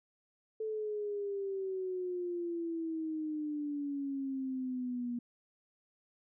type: exponential sweep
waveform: sine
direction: down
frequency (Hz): 440 to 239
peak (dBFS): -34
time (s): 0.6-5.19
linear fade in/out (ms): 5
effects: none